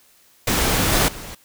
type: noise with level steps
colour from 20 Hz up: pink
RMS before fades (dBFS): -19 / -17 / -35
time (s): 0.47-1.35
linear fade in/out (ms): 5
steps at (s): 0.92 / 1.08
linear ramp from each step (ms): 5
effects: white hiss -55 dBFS RMS until 1.44 s